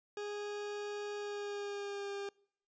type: tone with pitch glide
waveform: 40% pulse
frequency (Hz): 412.8 to 400.8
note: G#4 to G4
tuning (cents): -10 to +38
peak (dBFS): -38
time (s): 0.17-2.29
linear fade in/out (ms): 2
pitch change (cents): -52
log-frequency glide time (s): 1.16-2.11
effects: noise-tail reverb RT60 0.7 s tail -26 dB re dry + resampled to 16000 Hz